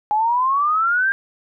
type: exponential sweep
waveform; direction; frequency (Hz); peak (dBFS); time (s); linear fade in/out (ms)
sine; up; 830.6 to 1615; -15; 0.11-1.12; 0
effects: none